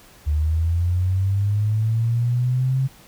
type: linear sweep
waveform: sine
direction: up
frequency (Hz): 73.42 to 134.4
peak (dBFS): -17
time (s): 0.26-2.88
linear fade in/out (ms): 20
effects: pink hiss -49 dBFS RMS until 3.07 s